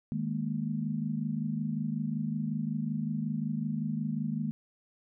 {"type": "chord", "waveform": "sine", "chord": "D# suspended fourth", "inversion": "none", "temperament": "equal", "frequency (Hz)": [155.56, 207.7, 233.1], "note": ["D#3", "G#3", "A#3"], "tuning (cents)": [0, 0, 0], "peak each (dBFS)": -34, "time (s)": [0.12, 4.51], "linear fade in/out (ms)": 0, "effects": []}